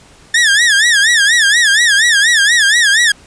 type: tone with vibrato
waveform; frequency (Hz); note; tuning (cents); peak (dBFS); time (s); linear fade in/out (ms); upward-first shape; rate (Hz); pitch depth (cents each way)
sawtooth; 1758; A6; -2; -4; 0.34-3.12; 5; sine; 4.2; 170
effects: pink hiss -43 dBFS RMS until 3.26 s + resampled to 22050 Hz